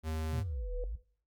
square tone, 79.2 Hz, D#2, 31 cents sharp, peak -34 dBFS, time 0.03-0.44 s, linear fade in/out 50 ms
sine tone with exponential growth, 493.9 Hz, B4, in tune, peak -36 dBFS, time 0.19-0.84 s, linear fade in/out 2 ms, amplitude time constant 140 ms
sine exponential two-way sweep, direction down then up, 138.59 to 35 to 60.1 Hz, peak -34 dBFS, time 0.32-0.96 s, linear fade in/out 10 ms, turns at 0.77 s
effects noise-tail reverb RT60 0.5 s tail -19 dB re dry + Opus 48 kbps

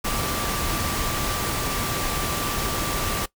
sine tone in noise, 1170 Hz, D6, 7 cents flat, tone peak -32 dBFS, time 0.04-3.26 s, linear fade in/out 10 ms, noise pink, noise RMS -26 dBFS, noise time 0.04-3.26 s, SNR -9 dB, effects noise-tail reverb RT60 0.1 s tail -19 dB re dry

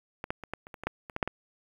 clicks, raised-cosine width 0.5 ms, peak -20 / -15 / -25 / -18 / -30 / -27 / -24 / -13 / -26 / -17 / -10 / -17 dBFS, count 12, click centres 0.241 / 0.305 / 0.437 / 0.536 / 0.669 / 0.742 / 0.836 / 0.87 / 1.098 / 1.164 / 1.228 / 1.276 s, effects 8-bit

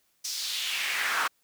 brown noise with high-pass filter sweep, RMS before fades -30 dBFS, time 0.24-1.28 s, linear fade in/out 10 ms, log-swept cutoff 5700 to 1200 Hz, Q 2.5, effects white hiss -70 dBFS RMS until 1.43 s

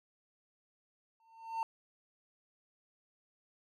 triangle tone with exponential growth, 904 Hz, A5, 47 cents sharp, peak -28 dBFS, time 1.2-1.63 s, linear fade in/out 1 ms, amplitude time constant 93 ms, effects none

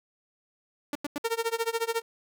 sawtooth tone bursts, 290.8 Hz, D4, 17 cents flat, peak -25 dBFS, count 3, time 0.93-1.181 s, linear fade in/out 2 ms, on 23 ms, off 91 ms
sawtooth tone with tremolo, 458.3 Hz, A#4, 29 cents flat, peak -20 dBFS, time 1.24-2.02 s, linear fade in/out 10 ms, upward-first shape sine, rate 14 Hz, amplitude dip 95%
effects none

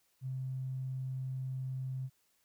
triangle tone with tanh clipping, 130.81 Hz, C3, in tune, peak -35 dBFS, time 0.21-2.1 s, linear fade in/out 50 ms, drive 3 dB, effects white hiss -74 dBFS RMS until 2.44 s

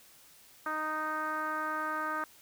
10% pulse tone with low-pass filter, 310 Hz, D#4, 6 cents flat, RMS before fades -34 dBFS, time 0.66-2.24 s, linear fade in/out 2 ms, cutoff 1400 Hz, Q 4.9, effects white hiss -58 dBFS RMS until 2.41 s

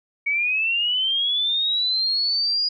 sine linear sweep, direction up, 2233 to 4900 Hz, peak -19 dBFS, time 0.26-2.69 s, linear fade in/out 10 ms, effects none

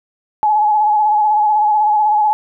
sine tone with vibrato, 847 Hz, G#5, 34 cents sharp, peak -10 dBFS, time 0.43-2.33 s, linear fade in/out 0 ms, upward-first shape sine, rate 16 Hz, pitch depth 37 cents each way, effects none

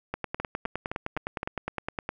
two click trains, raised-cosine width 0.5 ms, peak -15 / -16 dBFS, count 20 / 5, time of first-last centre 0.14-2.091 / 0.4-1.431 s, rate 9.74 / 3.88 Hz, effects none

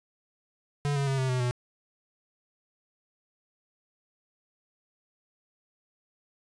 square tone with pitch steps, 144 / 139.58 / 135.29 / 131.14 / 127.11 / 123.21 Hz, D3 / C#3 / C#3 / C3 / C3 / B2, -34 / +12 / -42 / +4 / -50 / -4 cents, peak -26 dBFS, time 0.85-1.51 s, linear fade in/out 0 ms, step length 110 ms, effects resampled to 22050 Hz

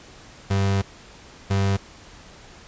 35% pulse tone pair in turn, 98 / 98 Hz, G2 / G2, 0 / 0 cents, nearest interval unison, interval 0 cents, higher neither, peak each -17 dBFS, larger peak neither, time 0.5-0.82 / 1.5-1.77 s, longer first, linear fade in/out 10 ms, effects pink hiss -46 dBFS RMS until 2.67 s + resampled to 16000 Hz

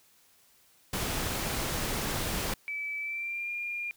pink noise, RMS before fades -32 dBFS, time 0.93-2.54 s, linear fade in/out 5 ms
sine tone with pitch glide, 2305 to 2408 Hz, D7 to D7, -33 to +43 cents, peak -32 dBFS, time 2.68-3.91 s, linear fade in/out 0 ms, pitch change +76 cents, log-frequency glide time 2.99-3.49 s
effects white hiss -63 dBFS RMS until 3.96 s

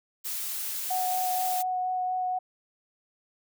blue noise, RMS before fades -33 dBFS, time 0.24-1.63 s, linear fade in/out 20 ms
sine tone with vibrato, 737 Hz, F#5, 7 cents flat, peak -26 dBFS, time 0.9-2.39 s, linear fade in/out 10 ms, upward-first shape sine, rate 4.2 Hz, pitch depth 9 cents each way
effects none

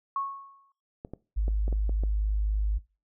sine tone with exponential decay, 1100 Hz, C#6, 14 cents flat, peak -25 dBFS, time 0.16-0.72 s, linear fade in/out 2 ms, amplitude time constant 120 ms
clicks, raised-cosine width 2 ms, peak -24 dBFS, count 7, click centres 1.049 / 1.136 / 1.481 / 1.68 / 1.727 / 1.894 / 2.036 s
sine tone, 51.91 Hz, G#1, in tune, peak -23 dBFS, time 1.36-2.79 s, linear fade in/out 20 ms
effects noise-tail reverb RT60 0.3 s tail -21 dB re dry

